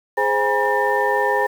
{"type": "tone cluster", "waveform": "sine", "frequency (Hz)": [415.9, 522, 818, 961, 1798], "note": ["G#4", "C5", "G#5", "B5", "A6"], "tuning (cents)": [2, -4, -26, -48, 37], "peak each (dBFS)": -22, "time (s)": [0.17, 1.47], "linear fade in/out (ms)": 10, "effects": ["tanh soft clip ceiling -6 dBFS", "7-bit"]}